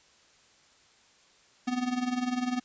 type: tone with tremolo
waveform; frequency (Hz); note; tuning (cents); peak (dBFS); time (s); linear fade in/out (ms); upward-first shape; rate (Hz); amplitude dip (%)
square; 249; B3; +14; -25; 1.67-2.6; 10; triangle; 20; 80
effects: white hiss -61 dBFS RMS until 2.64 s + resampled to 16000 Hz